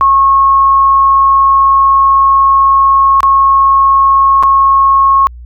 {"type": "tone with dropouts", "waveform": "sine", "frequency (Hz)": 1091, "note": "C#6", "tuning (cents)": -28, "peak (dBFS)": -4, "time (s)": [0.01, 5.27], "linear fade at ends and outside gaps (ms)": 0, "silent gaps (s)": [[3.205, 3.231], [4.427, 4.434]], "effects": ["added 60 Hz sine -27 dBFS peak until 5.45 s"]}